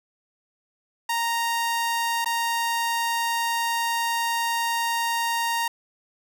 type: tone with dropouts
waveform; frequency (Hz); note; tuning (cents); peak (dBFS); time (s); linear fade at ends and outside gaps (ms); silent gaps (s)
sawtooth; 930; A#5; -4; -19; 1.09-5.68; 5; 2.246-2.258
effects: none